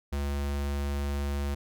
square tone, 70.9 Hz, C#2, 40 cents sharp, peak -29 dBFS, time 0.12-1.55 s, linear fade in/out 10 ms, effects none

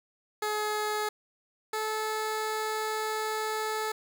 15% pulse tone pair in turn, 424.3 / 434 Hz, G#4 / A4, +37 / -24 cents, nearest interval unison, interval 39 cents, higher second, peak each -22 / -23 dBFS, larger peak first, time 0.42-1.09 / 1.73-3.92 s, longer second, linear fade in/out 5 ms, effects none

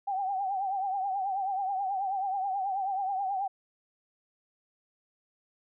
sine tone with vibrato, 777 Hz, G5, 16 cents flat, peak -28 dBFS, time 0.07-3.48 s, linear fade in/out 10 ms, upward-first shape triangle, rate 9.3 Hz, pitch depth 93 cents each way, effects none

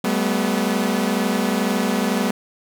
sawtooth tone cluster, 192.4 / 214.5 / 246.3 Hz, G3 / A3 / B3, -32 / -44 / -5 cents, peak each -19 dBFS, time 0.04-2.31 s, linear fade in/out 5 ms, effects none

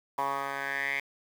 10% pulse tone with band-pass filter sweep, 138.59 Hz, C#3, in tune, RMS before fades -32 dBFS, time 0.18-1 s, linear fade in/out 5 ms, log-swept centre 1000 to 2200 Hz, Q 5.9, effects 8-bit

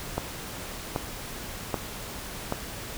click train, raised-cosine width 1 ms, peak -12 dBFS, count 4, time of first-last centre 0.18-2.524 s, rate 1.28 Hz, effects pink hiss -38 dBFS RMS until 2.97 s

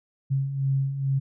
sine beating tone pair, 134.3 / 136.6 Hz, C3 / C#3, +46 / -25 cents, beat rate 2.3 Hz, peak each -30 / -23 dBFS, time 0.3-1.2 s, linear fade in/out 20 ms, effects none

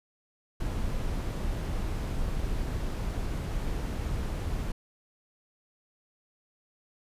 brown noise, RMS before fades -31 dBFS, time 0.6-4.72 s, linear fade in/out 5 ms, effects resampled to 32000 Hz

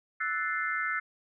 sine chord, F# half-diminished seventh, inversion third, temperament equal, 1318.5 / 1480 / 1760 / 2093 Hz, E6 / F#6 / A6 / C7, 0 / 0 / 0 / 0 cents, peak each -34 dBFS, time 0.2-1 s, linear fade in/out 10 ms, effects none

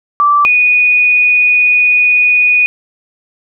sine tone pair in turn, 1166 / 2471 Hz, D6 / D#7, -13 / -13 cents, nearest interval octave + minor second, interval 1300 cents, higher second, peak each -6 dBFS, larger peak neither, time 0.2-0.45 / 0.45-2.66 s, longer second, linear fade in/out 0 ms, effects none

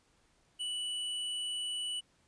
square tone, 2960 Hz, F#7, in tune, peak -35 dBFS, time 0.59-2.01 s, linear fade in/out 20 ms, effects pink hiss -70 dBFS RMS until 2.27 s + resampled to 22050 Hz

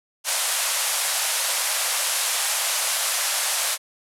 white band-pass noise, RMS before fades -24 dBFS, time 0.24-3.78 s, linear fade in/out 50 ms, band 540 to 12000 Hz, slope 48 dB/octave, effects none

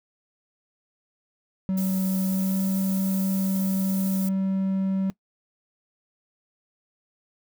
triangle tone with pitch glide, 189.5 to 191.92 Hz, F#3 to G3, +42 to -36 cents, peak -20 dBFS, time 1.69-5.1 s, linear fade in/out 0 ms, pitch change +22 cents, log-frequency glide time 2.26-2.57 s
violet noise, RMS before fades -35 dBFS, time 1.77-4.29 s, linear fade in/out 5 ms
effects noise-tail reverb RT60 0.1 s tail -21 dB re dry

